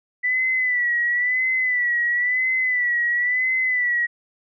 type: tone with vibrato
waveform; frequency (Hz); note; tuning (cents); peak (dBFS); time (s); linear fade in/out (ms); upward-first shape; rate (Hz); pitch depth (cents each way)
sine; 1975.5; B6; 0; -18; 0.23-4.07; 20; sine; 0.98; 62
effects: none